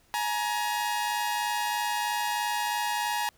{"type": "tone pair together", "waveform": "sawtooth", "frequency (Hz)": [842, 945.1], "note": ["G#5", "A#5"], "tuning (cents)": [24, 24], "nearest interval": "major second", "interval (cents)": 200, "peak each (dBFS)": -26, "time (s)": [0.14, 3.29], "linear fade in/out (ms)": 0, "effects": ["pink hiss -63 dBFS RMS until 3.37 s"]}